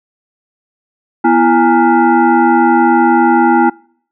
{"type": "tone with frequency modulation", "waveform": "sine", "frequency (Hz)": 244.7, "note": "B3", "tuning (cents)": -16, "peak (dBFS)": -6, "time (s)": [1.24, 3.7], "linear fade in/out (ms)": 10, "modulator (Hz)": 579, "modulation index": 1.6, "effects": ["noise-tail reverb RT60 0.6 s tail -26 dB re dry"]}